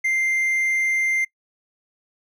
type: tone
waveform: triangle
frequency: 2093 Hz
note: C7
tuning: in tune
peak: -17 dBFS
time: 0.04-1.25 s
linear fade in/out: 10 ms
effects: noise-tail reverb RT60 0.1 s tail -22 dB re dry